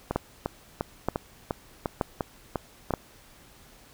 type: two click trains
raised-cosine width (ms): 1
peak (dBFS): -10 / -13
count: 4 / 9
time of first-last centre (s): 0.16-2.938 / 0.11-2.907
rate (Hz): 1.08 / 2.86
effects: pink hiss -54 dBFS RMS until 3.93 s